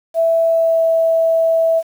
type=tone with pitch glide; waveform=sine; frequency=660 to 655.4 Hz; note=E5 to E5; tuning=+2 to -10 cents; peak=-11 dBFS; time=0.14-1.83 s; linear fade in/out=50 ms; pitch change=-12 cents; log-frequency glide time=0.42-0.82 s; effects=7-bit